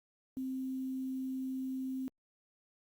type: tone with quantisation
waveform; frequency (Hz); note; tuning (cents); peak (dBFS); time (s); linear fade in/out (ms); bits
sine; 261.6; C4; 0; -35; 0.37-2.08; 0; 10
effects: Opus 48 kbps